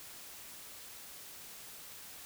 silence, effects white hiss -50 dBFS RMS until 2.25 s

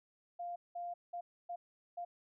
sine tone bursts at uneven times, 698.5 Hz, F5, in tune, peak -39 dBFS, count 5, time 0.39-0.56 / 0.75-0.94 / 1.13-1.21 / 1.49-1.56 / 1.97-2.05 s, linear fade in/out 10 ms, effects none

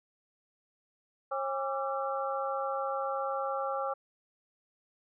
harmonic tone with a mistuned harmonic, 270.7 Hz, C#4, 41 cents flat, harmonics 2 / 3 / 4 / 5, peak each -34 / -36 / -37 / -38 dBFS, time 1.31-3.94 s, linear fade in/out 10 ms, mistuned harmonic 4, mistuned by +130 cents, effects none

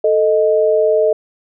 sine tone pair together, 440 / 622.3 Hz, A4 / D#5, 0 / 0 cents, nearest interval tritone, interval 600 cents, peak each -13 dBFS, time 0.04-1.13 s, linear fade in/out 5 ms, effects none

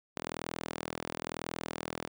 sawtooth tone with high-pass filter, 41 Hz, E1, 9 cents flat, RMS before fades -40 dBFS, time 0.16-2.08 s, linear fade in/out 10 ms, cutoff 270 Hz, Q 0.63, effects none

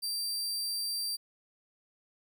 sawtooth tone, 4699 Hz, D8, in tune, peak -29 dBFS, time 0.02-1.17 s, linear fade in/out 20 ms, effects none

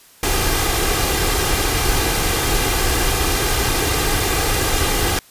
pink noise with comb filter, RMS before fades -18 dBFS, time 0.23-5.19 s, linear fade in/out 2 ms, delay 2.5 ms, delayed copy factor +0.55, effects white hiss -48 dBFS RMS until 5.3 s + resampled to 32000 Hz

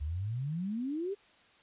sine exponential sweep, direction up, 69.3 to 415.3 Hz, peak -32 dBFS, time 0-1.15 s, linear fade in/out 20 ms, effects white hiss -62 dBFS RMS until 1.62 s + resampled to 8000 Hz

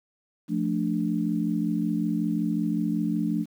sine chord, D minor, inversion first, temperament equal, 174.61 / 220 / 293.7 Hz, F3 / A3 / D4, 0 / 0 / 0 cents, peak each -28 / -27 / -28 dBFS, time 0.48-3.46 s, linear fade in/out 50 ms, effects 9-bit

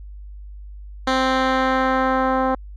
10% pulse tone with low-pass filter sweep, 261.6 Hz, C4, in tune, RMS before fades -19 dBFS, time 1.07-2.55 s, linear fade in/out 5 ms, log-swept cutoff 4400 to 1000 Hz, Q 0.98, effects added 50 Hz sine -34 dBFS peak until 2.76 s

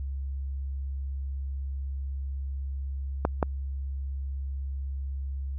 clicks, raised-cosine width 1 ms, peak -9 dBFS, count 2, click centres 3.251 / 3.428 s, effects added 68 Hz sine -30 dBFS peak until 5.58 s

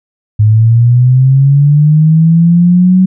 sine linear sweep, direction up, 105 to 187.9 Hz, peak -3 dBFS, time 0.39-3.06 s, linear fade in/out 10 ms, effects none

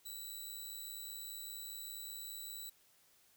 10% pulse tone with amplitude modulation, 3946 Hz, B7, 2 cents flat, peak -35 dBFS, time 0.05-2.7 s, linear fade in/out 10 ms, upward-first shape sine, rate 105 Hz, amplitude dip 45%, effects white hiss -69 dBFS RMS until 3.36 s

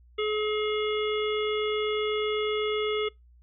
harmonic tone with a mistuned harmonic, 426 Hz, G#4, 44 cents sharp, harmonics 1 / 3 / 5 / 7 / 8, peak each -26 / -35 / -35 / -37 / -38 dBFS, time 0.18-3.09 s, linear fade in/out 10 ms, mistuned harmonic 7, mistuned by -64 cents, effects noise-tail reverb RT60 0.2 s tail -26 dB re dry + added 60 Hz sine -53 dBFS peak until 3.42 s

